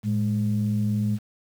sine tone pair together, 110.82 / 207.7 Hz, A2 / G#3, +13 / 0 cents, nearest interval major seventh, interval 1087 cents, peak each -23 dBFS, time 0.03-1.19 s, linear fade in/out 50 ms, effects tanh soft clip ceiling -15 dBFS + 8-bit

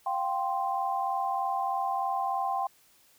sine chord, F suspended second, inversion none, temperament equal with one note detuned, 698.5 / 781.7 / 1046.5 Hz, F5 / G5 / C6, 0 / -5 / 0 cents, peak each -35 / -29 / -32 dBFS, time 0.06-2.67 s, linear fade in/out 5 ms, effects white hiss -62 dBFS RMS until 3.18 s

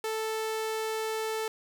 sawtooth tone, 440 Hz, A4, in tune, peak -26 dBFS, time 0.04-1.48 s, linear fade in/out 2 ms, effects 10-bit

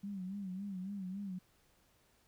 sine tone with vibrato, 192.7 Hz, G3, 29 cents flat, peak -39 dBFS, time 0.03-1.39 s, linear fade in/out 10 ms, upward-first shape sine, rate 3.6 Hz, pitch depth 99 cents each way, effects pink hiss -71 dBFS RMS until 2.27 s

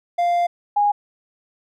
triangle / sine tone pair in turn, 697 / 822.7 Hz, F5 / G#5, -4 / -17 cents, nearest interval minor third, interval 287 cents, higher second, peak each -14 dBFS, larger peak neither, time 0.18-0.47 / 0.76-0.92 s, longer first, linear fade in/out 10 ms, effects none

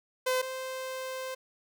sawtooth tone pair in turn, 512 / 520.3 Hz, C5 / C5, -38 / -10 cents, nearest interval unison, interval 28 cents, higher second, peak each -22 / -31 dBFS, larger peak first, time 0.26-0.42 / 0.42-1.35 s, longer second, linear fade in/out 10 ms, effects none

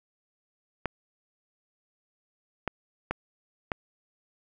clicks, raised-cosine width 0.5 ms, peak -13 dBFS, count 4, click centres 0.857 / 2.677 / 3.11 / 3.718 s, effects none

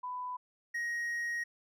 sine / triangle tone pair in turn, 997 / 1882.1 Hz, B5 / A#6, +16 / +16 cents, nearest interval major seventh, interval 1100 cents, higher second, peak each -36 / -31 dBFS, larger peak second, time 0.03-0.37 / 0.74-1.44 s, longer second, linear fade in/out 10 ms, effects none

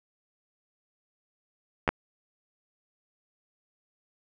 clicks, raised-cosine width 0.5 ms, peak -8 dBFS, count 2, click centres 1.878 / 1.89 s, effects none

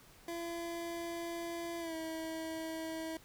25% pulse tone with pitch glide, 338.8 to 322.2 Hz, E4 to E4, +48 to -39 cents, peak -35 dBFS, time 0.28-3.17 s, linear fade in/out 2 ms, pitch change -87 cents, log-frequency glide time 1.79-1.95 s, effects pink hiss -60 dBFS RMS until 3.24 s

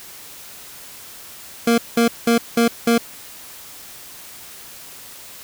25% pulse tone bursts, 233.1 Hz, A#3, in tune, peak -9 dBFS, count 5, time 1.67-2.98 s, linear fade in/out 5 ms, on 110 ms, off 190 ms, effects white hiss -39 dBFS RMS until 5.43 s

